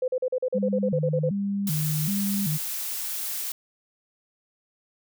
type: tone bursts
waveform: sine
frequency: 510 Hz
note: C5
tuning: 44 cents flat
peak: -22 dBFS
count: 13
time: 0.02-1.292 s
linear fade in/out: 5 ms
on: 60 ms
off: 41 ms
type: tone with vibrato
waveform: sine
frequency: 175 Hz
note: F3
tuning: 4 cents sharp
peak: -24 dBFS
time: 0.54-2.58 s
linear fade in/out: 20 ms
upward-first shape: square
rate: 1.3 Hz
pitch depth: 230 cents each way
type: noise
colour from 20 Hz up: blue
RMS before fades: -31 dBFS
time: 1.67-3.52 s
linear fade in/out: 2 ms
effects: none